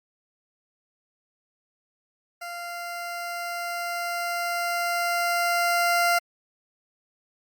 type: tone with level ramp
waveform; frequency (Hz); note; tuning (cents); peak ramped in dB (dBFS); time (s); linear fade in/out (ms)
20% pulse; 694; F5; -11; -29 to -14; 2.41-6.19; 10
effects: Opus 48 kbps